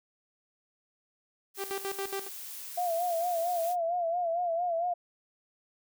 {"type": "noise", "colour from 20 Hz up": "blue", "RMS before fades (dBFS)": -42, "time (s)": [1.54, 3.76], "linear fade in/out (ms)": 50}
{"type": "tone with tremolo", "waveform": "sawtooth", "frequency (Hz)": 392, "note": "G4", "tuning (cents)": 0, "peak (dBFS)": -28, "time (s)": [1.57, 2.29], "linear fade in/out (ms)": 50, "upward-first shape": "square", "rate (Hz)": 7.2, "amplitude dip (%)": 80}
{"type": "tone with vibrato", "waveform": "sine", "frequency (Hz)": 688, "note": "F5", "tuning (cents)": -26, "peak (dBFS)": -27, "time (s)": [2.77, 4.94], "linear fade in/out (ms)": 10, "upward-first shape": "sine", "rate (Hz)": 4.4, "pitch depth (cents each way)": 79}
{"effects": []}